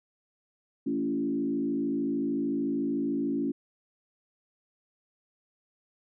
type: tone with frequency modulation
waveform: sine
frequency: 281.9 Hz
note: C#4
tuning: 29 cents sharp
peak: -26 dBFS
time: 0.86-3.52 s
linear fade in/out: 10 ms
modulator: 53.5 Hz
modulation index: 1.1
effects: none